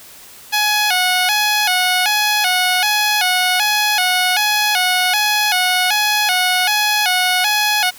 10% pulse tone with vibrato, 784 Hz, G5, in tune, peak -5 dBFS, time 0.52-7.91 s, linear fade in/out 20 ms, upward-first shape square, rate 1.3 Hz, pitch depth 120 cents each way, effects white hiss -40 dBFS RMS until 7.98 s

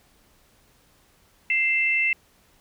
sine tone pair together, 2093 / 2662 Hz, C7 / E7, 0 / +16 cents, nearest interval major third, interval 416 cents, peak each -22 dBFS, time 1.5-2.13 s, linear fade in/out 2 ms, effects pink hiss -60 dBFS RMS until 2.6 s

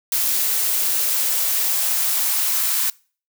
blue noise with high-pass filter sweep, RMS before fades -20 dBFS, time 0.12-2.9 s, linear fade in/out 2 ms, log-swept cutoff 280 to 1100 Hz, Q 1.7, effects noise-tail reverb RT60 0.4 s tail -24 dB re dry

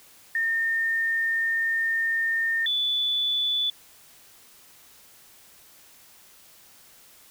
sine tone pair in turn, 1821 / 3469 Hz, A#6 / A7, -41 / -25 cents, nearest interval major seventh, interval 1116 cents, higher second, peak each -22 dBFS, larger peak neither, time 0.35-2.66 / 2.66-3.7 s, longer first, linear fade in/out 2 ms, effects white hiss -53 dBFS RMS until 7.3 s

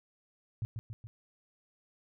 sine tone with echo, 111.9 Hz, A2, 30 cents sharp, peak -31 dBFS, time 0.62-0.65 s, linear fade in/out 0 ms, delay 140 ms, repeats 3, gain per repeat -4 dB, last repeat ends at 1.07 s, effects none

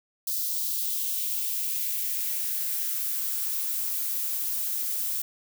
violet noise with high-pass filter sweep, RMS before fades -29 dBFS, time 0.27-5.22 s, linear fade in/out 5 ms, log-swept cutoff 4400 to 510 Hz, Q 1.8, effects none

